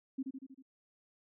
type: tone with echo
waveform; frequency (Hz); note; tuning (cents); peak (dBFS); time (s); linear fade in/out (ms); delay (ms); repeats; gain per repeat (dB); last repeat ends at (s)
sine; 266.2; C4; +30; -33; 0.18-0.23; 10; 79; 5; -4; 0.625
effects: none

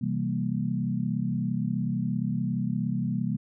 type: chord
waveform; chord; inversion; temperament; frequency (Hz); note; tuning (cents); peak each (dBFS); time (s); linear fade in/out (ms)
sine; C dominant seventh; none; equal with one note detuned; 129.53 / 164.81 / 196 / 233.1; C3 / E3 / G3 / Bb3; -17 / 0 / 0 / 0; -31 / -32 / -30 / -31; 0.01-3.37; 10
effects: none

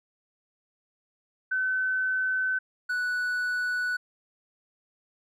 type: tone pair in turn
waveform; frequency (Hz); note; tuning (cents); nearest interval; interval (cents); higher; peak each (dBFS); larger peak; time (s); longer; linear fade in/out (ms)
sine / triangle; 1520 / 1480.1; F#6 / F#6; +46 / 0; unison; 46; first; -24; neither; 1.51-2.59 / 2.89-3.97; neither; 10
effects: none

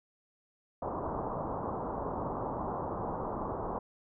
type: low-pass noise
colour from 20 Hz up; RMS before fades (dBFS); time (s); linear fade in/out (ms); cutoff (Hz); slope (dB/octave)
white; -36; 0.82-3.79; 5; 1100; 48
effects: none

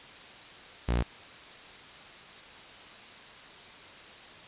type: tone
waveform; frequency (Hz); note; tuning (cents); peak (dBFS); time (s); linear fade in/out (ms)
sawtooth; 59.4; A#1; +33; -21; 0.88-1.03; 10
effects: white hiss -48 dBFS RMS until 4.47 s + resampled to 8000 Hz

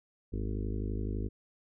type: harmonic tone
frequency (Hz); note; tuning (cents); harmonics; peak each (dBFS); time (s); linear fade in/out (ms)
51.91; G#1; 0; 1 / 2 / 4 / 5 / 6 / 7 / 8 / 9; -34 / -37 / -42 / -43 / -45 / -45 / -46 / -51; 0.32-1.29; 20
effects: none

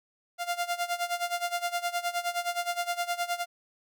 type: tone with tremolo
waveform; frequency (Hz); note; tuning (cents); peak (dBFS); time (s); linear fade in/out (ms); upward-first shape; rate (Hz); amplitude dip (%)
sawtooth; 698.5; F5; 0; -22; 0.38-3.46; 50; sine; 9.6; 85
effects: none

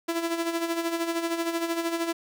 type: tone with tremolo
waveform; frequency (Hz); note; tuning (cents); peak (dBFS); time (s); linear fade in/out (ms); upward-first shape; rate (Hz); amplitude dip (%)
sawtooth; 334.6; E4; +26; -20; 0.08-2.13; 10; sine; 13; 60
effects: none

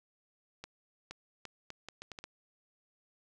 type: accelerating click train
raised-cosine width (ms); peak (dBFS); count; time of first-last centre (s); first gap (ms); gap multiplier
0.2; -26; 9; 0.64-2.24; 470; 0.73
effects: none

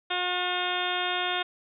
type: harmonic tone with a mistuned harmonic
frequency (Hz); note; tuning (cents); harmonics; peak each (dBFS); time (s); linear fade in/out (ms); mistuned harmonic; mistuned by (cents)
359.9; F#4; -48; 1 / 2 / 3 / 4 / 5 / 6 / 7 / 8 / 9 / 10; -36 / -32 / -36 / -33 / -38 / -38 / -38 / -38 / -35 / -34; 0.1-1.43; 10; 8; -25
effects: none

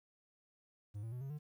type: tone with pitch steps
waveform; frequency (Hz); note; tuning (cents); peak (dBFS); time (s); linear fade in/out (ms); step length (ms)
triangle; 103.2 / 113.19 / 124.15 / 136.17 / 149.36; G#2 / A2 / B2 / C#3 / D3; -10 / +49 / +9 / -31 / +30; -39; 0.94-1.39; 20; 90
effects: 12-bit

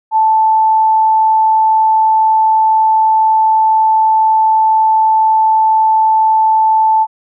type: tone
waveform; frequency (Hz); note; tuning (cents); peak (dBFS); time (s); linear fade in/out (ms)
sine; 878; A5; -4; -7; 0.11-7.07; 50
effects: none

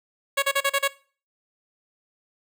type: tone bursts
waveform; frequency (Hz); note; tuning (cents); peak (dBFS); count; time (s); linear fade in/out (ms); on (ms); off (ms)
10% pulse; 554.4; C#5; 0; -11; 6; 0.37-0.88; 10; 55; 36
effects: noise-tail reverb RT60 0.4 s tail -20 dB re dry

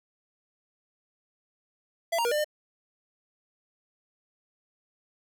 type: tone with pitch steps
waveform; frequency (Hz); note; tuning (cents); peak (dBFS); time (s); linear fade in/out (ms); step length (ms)
square; 670 / 934 / 476.5 / 597 / 604; E5 / A#5 / A#4 / D5 / D5; +28 / +3 / +38 / +28 / +48; -25; 2.12-2.445; 10; 65
effects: none

